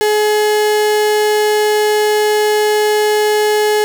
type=tone; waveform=35% pulse; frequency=423.1 Hz; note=G#4; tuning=32 cents sharp; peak=-9 dBFS; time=0.01-3.84 s; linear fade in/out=0 ms; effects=none